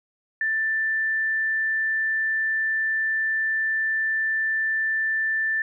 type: tone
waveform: sine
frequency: 1770 Hz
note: A6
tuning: 10 cents sharp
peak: -21 dBFS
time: 0.41-5.62 s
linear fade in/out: 2 ms
effects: none